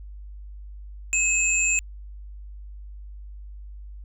sine tone pair together, 2577 / 7289 Hz, E7 / A#8, -40 / -40 cents, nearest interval octave + tritone, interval 1800 cents, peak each -22 dBFS, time 1.13-1.79 s, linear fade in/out 0 ms, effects added 50 Hz sine -37 dBFS peak until 4.04 s

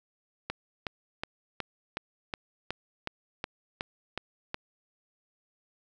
click train, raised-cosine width 0.3 ms, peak -16 dBFS, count 12, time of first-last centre 0.5-4.544 s, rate 2.72 Hz, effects none

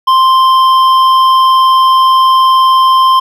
triangle tone with hard clipping, 1046.5 Hz, C6, in tune, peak -6 dBFS, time 0.07-3.2 s, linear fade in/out 10 ms, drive 11 dB, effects none

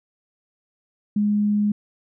sine tone, 207.7 Hz, G#3, in tune, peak -17 dBFS, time 1.16-1.72 s, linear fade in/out 5 ms, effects none

